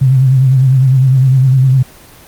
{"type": "tone with vibrato", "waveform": "sine", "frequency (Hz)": 131.4, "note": "C3", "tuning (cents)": 8, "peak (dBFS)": -5, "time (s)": [0.01, 1.83], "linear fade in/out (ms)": 10, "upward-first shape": "sine", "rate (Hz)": 9.9, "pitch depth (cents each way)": 59, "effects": ["pink hiss -38 dBFS RMS until 2.27 s", "Opus 24 kbps"]}